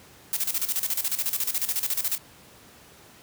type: noise with tremolo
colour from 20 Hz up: blue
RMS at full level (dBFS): -25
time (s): 0.33-2.18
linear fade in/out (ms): 0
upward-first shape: square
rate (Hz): 14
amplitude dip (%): 75
effects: pink hiss -51 dBFS RMS until 3.22 s + high-pass 80 Hz 12 dB/octave